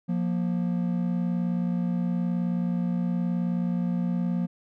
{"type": "tone pair together", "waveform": "triangle", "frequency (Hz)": [176.28, 235.3], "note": ["F3", "A#3"], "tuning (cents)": [16, 16], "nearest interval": "perfect fourth", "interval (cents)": 500, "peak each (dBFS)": [-23, -28], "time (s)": [0.08, 4.47], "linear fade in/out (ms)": 20, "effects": []}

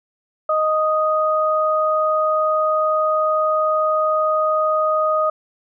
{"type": "tone pair together", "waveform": "sine", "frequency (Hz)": [622.2, 1244.5], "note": ["D#5", "D#6"], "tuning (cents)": [0, 0], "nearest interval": "octave", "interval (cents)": 1200, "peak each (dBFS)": -18, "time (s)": [0.49, 5.3], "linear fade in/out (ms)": 5, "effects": []}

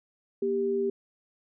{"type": "tone pair together", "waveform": "sine", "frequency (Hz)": [238.8, 394.9], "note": ["A#3", "G4"], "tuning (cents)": [42, 13], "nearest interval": "major sixth", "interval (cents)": 871, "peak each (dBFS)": [-33, -25], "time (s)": [0.42, 0.9], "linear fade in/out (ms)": 5, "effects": []}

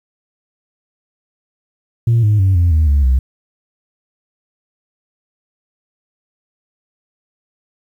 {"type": "tone with pitch steps", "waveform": "sine", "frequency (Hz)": [116.3, 105.42, 95.56, 86.62, 78.52, 71.18, 64.52], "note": ["A#2", "G#2", "G2", "F2", "D#2", "C#2", "C2"], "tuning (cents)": [-4, 26, -44, -14, 16, 46, -24], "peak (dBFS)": -7, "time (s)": [2.07, 3.19], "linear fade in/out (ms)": 5, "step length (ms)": 160, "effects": ["tanh soft clip ceiling -7 dBFS", "8-bit"]}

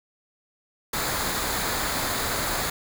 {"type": "noise with comb filter", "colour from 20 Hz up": "pink", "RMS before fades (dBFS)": -27, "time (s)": [0.93, 2.7], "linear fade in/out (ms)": 5, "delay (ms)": 0.35, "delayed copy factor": -0.5, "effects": []}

